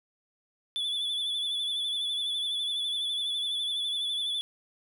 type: tone with vibrato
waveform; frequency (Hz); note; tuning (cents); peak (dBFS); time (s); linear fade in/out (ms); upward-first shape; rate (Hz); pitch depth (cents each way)
triangle; 3455; A7; -32; -27; 0.76-4.41; 0; sine; 12; 45
effects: none